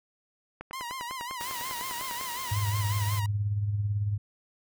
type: click train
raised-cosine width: 0.5 ms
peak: -23 dBFS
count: 17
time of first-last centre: 0.61-2.212 s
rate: 9.99 Hz
type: tone with vibrato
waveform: sawtooth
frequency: 1000 Hz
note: B5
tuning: 21 cents sharp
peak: -31 dBFS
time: 0.73-3.26 s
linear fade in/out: 2 ms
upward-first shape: sine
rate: 5.5 Hz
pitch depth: 110 cents each way
type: noise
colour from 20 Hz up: white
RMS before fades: -39 dBFS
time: 1.4-3.2 s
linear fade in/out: 10 ms
type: tone with tremolo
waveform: sine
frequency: 102.9 Hz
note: G#2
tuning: 16 cents flat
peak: -23 dBFS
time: 2.51-4.18 s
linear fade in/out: 10 ms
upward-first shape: triangle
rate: 18 Hz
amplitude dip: 55%
effects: none